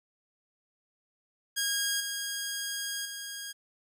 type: tone with level steps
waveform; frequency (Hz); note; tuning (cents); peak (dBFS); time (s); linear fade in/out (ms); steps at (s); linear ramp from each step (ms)
10% pulse; 1632; G#6; -31; -19 / -24 / -29; 1.56-3.53; 20; 2 / 3.05; 5
effects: none